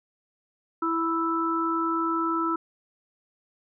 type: harmonic tone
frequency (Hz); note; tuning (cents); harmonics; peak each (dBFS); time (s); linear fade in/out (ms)
329.6; E4; 0; 1 / 3 / 4; -27 / -32 / -26; 0.82-2.56; 5
effects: none